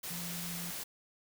sine tone in noise, 172.9 Hz, F3, 17 cents flat, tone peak -42 dBFS, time 0.1-0.71 s, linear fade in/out 10 ms, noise white, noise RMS -41 dBFS, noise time 0.03-0.84 s, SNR -4 dB, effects none

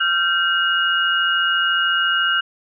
sine tone cluster, 1380 / 1554 / 2874 Hz, F6 / G6 / F7, -21 / -16 / +49 cents, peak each -20 dBFS, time 0-2.41 s, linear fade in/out 10 ms, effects none

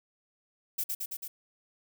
violet noise with echo, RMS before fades -31 dBFS, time 0.78-0.84 s, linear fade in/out 10 ms, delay 110 ms, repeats 4, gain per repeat -2 dB, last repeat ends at 1.28 s, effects none

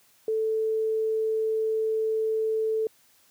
sine tone, 440 Hz, A4, in tune, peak -23 dBFS, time 0.28-2.87 s, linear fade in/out 2 ms, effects white hiss -61 dBFS RMS until 3.3 s + high-pass 60 Hz 12 dB/octave

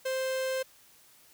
45% pulse tone, 523.3 Hz, C5, in tune, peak -29 dBFS, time 0.05-0.63 s, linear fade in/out 10 ms, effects white hiss -59 dBFS RMS until 1.33 s

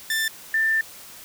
sawtooth / sine tone pair in turn, 1776 / 1782.8 Hz, A6 / A6, +16 / +22 cents, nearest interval unison, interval 6 cents, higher second, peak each -18 dBFS, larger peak neither, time 0.1-0.28 / 0.54-0.81 s, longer second, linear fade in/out 2 ms, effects white hiss -43 dBFS RMS until 1.24 s

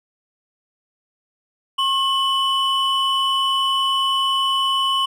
triangle tone pair together, 1080.6 / 2990 Hz, C#6 / F#7, -44 / +17 cents, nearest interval octave + tritone, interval 1761 cents, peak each -18 dBFS, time 1.78-5.06 s, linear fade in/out 10 ms, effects none

